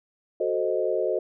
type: chord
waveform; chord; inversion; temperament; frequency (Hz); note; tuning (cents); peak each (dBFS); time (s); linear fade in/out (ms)
sine; F# diminished seventh; none; equal; 370 / 440 / 523.3 / 622.3; F#4 / A4 / C5 / Eb5; 0 / 0 / 0 / 0; -28; 0.4-1.19; 5
effects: none

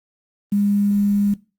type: tone with quantisation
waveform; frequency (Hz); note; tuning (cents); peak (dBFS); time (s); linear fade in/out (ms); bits
sine; 203.1; G#3; -38; -15; 0.52-1.34; 5; 7
effects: noise-tail reverb RT60 0.3 s tail -20 dB re dry + Opus 24 kbps

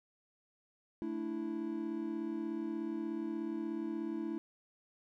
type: chord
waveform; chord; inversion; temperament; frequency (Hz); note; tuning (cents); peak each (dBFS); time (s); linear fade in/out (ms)
triangle; A suspended fourth; none; just; 220 / 293.3 / 330; A3 / D4 / E4; 0 / -2 / +2; -40 / -40 / -36; 1.02-4.38; 0
effects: none

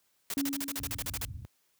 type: noise bursts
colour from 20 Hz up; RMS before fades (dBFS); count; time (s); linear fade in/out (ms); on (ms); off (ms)
white; -35; 13; 0.3-1.251; 2; 39; 37
type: tone with exponential decay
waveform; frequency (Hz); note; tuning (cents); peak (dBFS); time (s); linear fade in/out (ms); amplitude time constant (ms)
sine; 278.6; C#4; +9; -27; 0.37-1.39; 0; 220
type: low-pass noise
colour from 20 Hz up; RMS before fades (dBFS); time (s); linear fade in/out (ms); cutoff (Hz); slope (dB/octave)
white; -40; 0.8-1.45; 0; 110; 24
effects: white hiss -72 dBFS RMS until 1.79 s + high-pass 60 Hz 12 dB/octave

